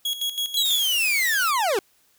40% pulse tone with tremolo, 3322 Hz, G#7, in tune, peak -22 dBFS, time 0.05-0.76 s, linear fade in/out 5 ms, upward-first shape square, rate 6.1 Hz, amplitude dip 70%
40% pulse linear sweep, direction down, 4007 to 354.9 Hz, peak -19 dBFS, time 0.57-1.79 s, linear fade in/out 2 ms
blue noise, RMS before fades -32 dBFS, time 0.65-1.51 s, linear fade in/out 5 ms
effects white hiss -62 dBFS RMS until 2.18 s

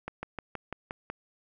slowing click train, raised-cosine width 0.5 ms, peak -20 dBFS, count 7, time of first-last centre 0.08-1.1 s, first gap 150 ms, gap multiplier 1.05, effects none

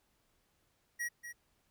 square tone with echo, 1905 Hz, A#6, 37 cents sharp, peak -35 dBFS, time 0.99-1.09 s, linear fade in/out 20 ms, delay 240 ms, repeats 1, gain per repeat -9 dB, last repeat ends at 1.33 s, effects pink hiss -75 dBFS RMS until 1.7 s

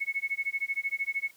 sine tone with tremolo, 2200 Hz, C#7, 14 cents flat, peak -25 dBFS, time 0-1.31 s, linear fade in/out 20 ms, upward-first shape sine, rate 13 Hz, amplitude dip 100%, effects white hiss -60 dBFS RMS until 1.36 s

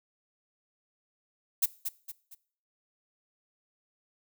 violet noise with echo, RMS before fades -24 dBFS, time 1.62-1.66 s, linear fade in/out 10 ms, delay 230 ms, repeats 3, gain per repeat -8 dB, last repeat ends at 2.35 s, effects noise-tail reverb RT60 0.5 s tail -20 dB re dry

